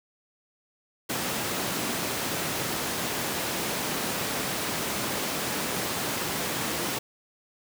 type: high-pass noise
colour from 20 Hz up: pink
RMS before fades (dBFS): -30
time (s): 1.09-6.99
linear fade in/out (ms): 10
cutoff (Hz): 160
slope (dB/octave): 12
effects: none